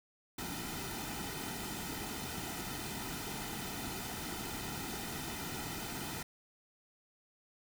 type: noise with comb filter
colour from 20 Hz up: pink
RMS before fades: -41 dBFS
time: 0.38-6.23 s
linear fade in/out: 5 ms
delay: 1.8 ms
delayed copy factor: -0.65
effects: none